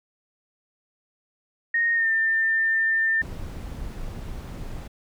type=tone with pitch glide; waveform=sine; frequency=1857 to 1796.9 Hz; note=A#6 to A6; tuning=-7 to +36 cents; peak=-19 dBFS; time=1.74-3.22 s; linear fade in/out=5 ms; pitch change=-57 cents; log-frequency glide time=1.94-2.09 s
type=noise; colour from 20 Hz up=brown; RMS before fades=-34 dBFS; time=3.21-4.88 s; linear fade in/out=10 ms
effects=none